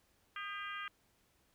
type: harmonic tone with a mistuned harmonic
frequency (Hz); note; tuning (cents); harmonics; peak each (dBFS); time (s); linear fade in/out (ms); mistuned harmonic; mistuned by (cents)
400; G4; +35; 3 / 4 / 5 / 6 / 7 / 8; -44 / -46 / -48 / -50 / -51 / -52; 0.36-0.88; 2; 3; +47
effects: pink hiss -73 dBFS RMS until 1.54 s